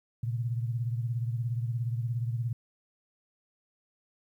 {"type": "beating tone pair", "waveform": "sine", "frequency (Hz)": [116.54, 133.54], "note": ["A#2", "C3"], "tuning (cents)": [0, 36], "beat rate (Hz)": 17, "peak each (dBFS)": [-29, -36], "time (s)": [0.23, 2.53], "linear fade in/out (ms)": 5, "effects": ["11-bit"]}